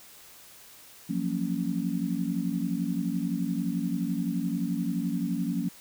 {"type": "chord", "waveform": "sine", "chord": "Gb major seventh", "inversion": "third", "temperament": "just", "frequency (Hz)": [173.43, 185, 231.2, 277.5], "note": ["F3", "Gb3", "Bb3", "Db4"], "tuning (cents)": [-12, 0, -14, 2], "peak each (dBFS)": -32, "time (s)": [1.09, 5.69], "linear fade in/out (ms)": 10, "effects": ["white hiss -51 dBFS RMS until 5.8 s"]}